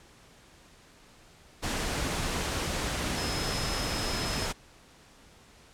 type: tone in noise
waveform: sine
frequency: 5150 Hz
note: E8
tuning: 41 cents flat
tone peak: -37 dBFS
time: 3.16-4.47 s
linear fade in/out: 20 ms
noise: pink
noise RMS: -31 dBFS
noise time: 1.62-4.53 s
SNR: -9 dB
effects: pink hiss -56 dBFS RMS until 5.73 s + low-pass 9000 Hz 12 dB/octave